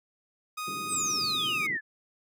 sawtooth tone, 1244.5 Hz, D#6, in tune, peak -29 dBFS, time 0.57-1.67 s, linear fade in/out 10 ms
white band-pass noise, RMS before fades -43 dBFS, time 0.67-1.77 s, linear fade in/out 10 ms, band 110 to 410 Hz, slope 48 dB/octave
sine exponential sweep, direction down, 8870 to 1680 Hz, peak -27 dBFS, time 0.88-1.81 s, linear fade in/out 50 ms
effects none

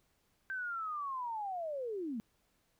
sine linear sweep, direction down, 1568 to 207.7 Hz, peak -36 dBFS, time 0.5-2.2 s, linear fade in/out 0 ms, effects pink hiss -75 dBFS RMS until 2.79 s

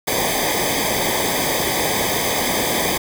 pink noise with comb filter, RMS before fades -20 dBFS, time 0.07-2.98 s, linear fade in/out 10 ms, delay 0.72 ms, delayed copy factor -0.9, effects none

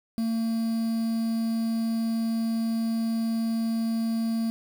triangle tone with quantisation, 226.6 Hz, A#3, 49 cents flat, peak -22 dBFS, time 0.18-4.5 s, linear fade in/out 0 ms, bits 7, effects none

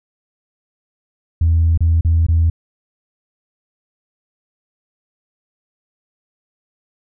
sine tone with dropouts, 82.41 Hz, E2, in tune, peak -9 dBFS, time 1.41-2.5 s, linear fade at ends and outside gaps 5 ms, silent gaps 1.776-1.806 / 2.01-2.048 / 2.266-2.285 s, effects tanh soft clip ceiling -7 dBFS

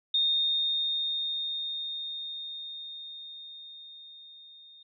sine tone with level ramp, 3673 Hz, A#7, 26 cents flat, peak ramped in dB -22 to -50 dBFS, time 0.14-4.83 s, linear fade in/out 5 ms, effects none

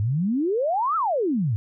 sine exponential two-way sweep, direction up then down, 97.5 to 1359 to 97.5 Hz, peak -20 dBFS, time 0-1.56 s, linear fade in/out 0 ms, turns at 0.96 s, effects none

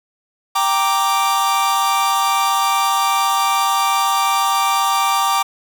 45% pulse chord, G minor, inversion none, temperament equal, 784 / 932.3 / 1174.7 Hz, G5 / Bb5 / D6, 0 / 0 / 0 cents, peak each -20 / -21 / -17 dBFS, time 0.55-5.43 s, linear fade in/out 10 ms, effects none

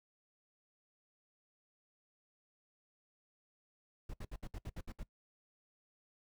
brown noise bursts, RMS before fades -43 dBFS, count 9, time 4.09-5.033 s, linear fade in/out 5 ms, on 47 ms, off 65 ms, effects noise-tail reverb RT60 0.1 s tail -21 dB re dry

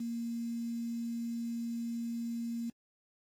sine tone with quantisation, 233.1 Hz, A#3, in tune, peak -34 dBFS, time 0-2.7 s, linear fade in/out 5 ms, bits 9, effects AAC 48 kbps

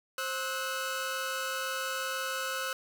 sawtooth tone cluster, 528 / 1299 / 1478 Hz, C5 / E6 / F#6, +16 / -26 / -2 cents, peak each -34 / -33 / -32 dBFS, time 0.18-2.73 s, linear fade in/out 2 ms, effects 9-bit

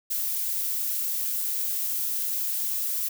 violet noise, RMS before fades -28 dBFS, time 0.1-3.09 s, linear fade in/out 10 ms, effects none

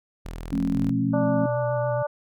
sawtooth tone, 41.2 Hz, E1, in tune, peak -29 dBFS, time 0.25-0.91 s, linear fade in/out 10 ms
sine chord, F augmented, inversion none, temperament just, 174.61 / 218.3 / 272.8 Hz, F3 / A3 / C#4, 0 / -13 / -28 cents, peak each -28 / -27 / -24 dBFS, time 0.52-1.46 s, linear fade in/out 5 ms
sine tone with vibrato, 123.47 Hz, B2, in tune, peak -27 dBFS, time 0.74-2.03 s, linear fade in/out 10 ms, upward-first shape square, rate 7.3 Hz, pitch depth 34 cents each way
harmonic tone, 293.7 Hz, D4, in tune, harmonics 2 / 3 / 4 / 5, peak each -24 / -32 / -36 / -38 dBFS, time 1.13-2.07 s, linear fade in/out 10 ms
effects none

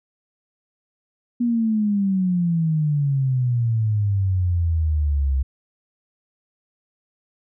sine exponential sweep, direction down, 242.7 to 65.41 Hz, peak -17 dBFS, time 1.4-5.43 s, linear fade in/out 10 ms, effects none

